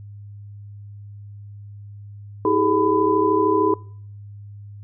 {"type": "tone cluster", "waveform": "sine", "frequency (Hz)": [320.8, 393.3, 426.8, 1001], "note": ["E4", "G4", "G#4", "B5"], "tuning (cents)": [-47, 6, 47, 23], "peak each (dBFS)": -21, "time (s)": [2.45, 3.74], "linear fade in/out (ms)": 2, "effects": ["noise-tail reverb RT60 0.6 s tail -23 dB re dry", "added 102 Hz sine -36 dBFS peak until 4.83 s"]}